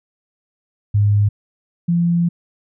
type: tone pair in turn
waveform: sine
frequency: 103 / 171.53 Hz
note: G#2 / F3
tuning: -14 / -31 cents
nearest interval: major sixth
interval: 883 cents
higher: second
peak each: -11 / -13 dBFS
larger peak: first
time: 0.94-1.29 / 1.88-2.29 s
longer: second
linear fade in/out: 10 ms
effects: none